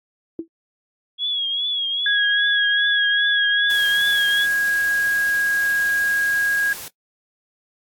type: tone with exponential decay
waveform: sine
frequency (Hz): 329.6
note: E4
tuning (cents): 0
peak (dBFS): -20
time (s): 0.39-0.48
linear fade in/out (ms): 2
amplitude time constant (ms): 18
type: tone with vibrato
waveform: sine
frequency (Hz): 3334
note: G#7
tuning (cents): +6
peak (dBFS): -20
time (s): 1.18-4.47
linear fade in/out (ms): 50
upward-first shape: triangle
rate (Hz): 2.5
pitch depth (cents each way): 73
type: tone with pitch glide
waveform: sine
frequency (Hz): 1652 to 1640.6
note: G#6 to G#6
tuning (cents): -10 to -22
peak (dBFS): -17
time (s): 2.06-6.73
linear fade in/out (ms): 2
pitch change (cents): -12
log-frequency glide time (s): 3.16-5.95
type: noise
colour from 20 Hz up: white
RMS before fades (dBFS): -34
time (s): 3.7-6.88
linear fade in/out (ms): 0
effects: noise-tail reverb RT60 0.1 s tail -22 dB re dry + AAC 64 kbps